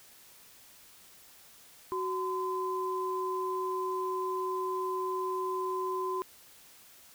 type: tone pair together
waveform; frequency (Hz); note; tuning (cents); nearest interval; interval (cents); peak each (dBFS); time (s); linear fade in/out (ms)
sine; 372.4 / 1023.3; F#4 / C6; +11 / -39; octave + perfect fourth; 1750; -33 / -33; 1.92-6.22; 0
effects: white hiss -56 dBFS RMS until 7.14 s